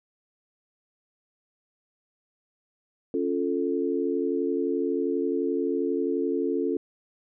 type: chord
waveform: sine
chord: Db augmented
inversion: none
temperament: equal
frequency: 277.2 / 349.2 / 440 Hz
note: Db4 / F4 / A4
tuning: 0 / 0 / 0 cents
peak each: -28 dBFS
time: 3.14-6.77 s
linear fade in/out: 2 ms
effects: none